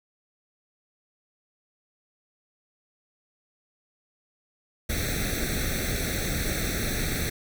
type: noise with comb filter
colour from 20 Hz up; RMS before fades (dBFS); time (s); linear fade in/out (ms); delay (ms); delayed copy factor
pink; -28; 4.89-7.3; 10; 0.5; +0.95
effects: none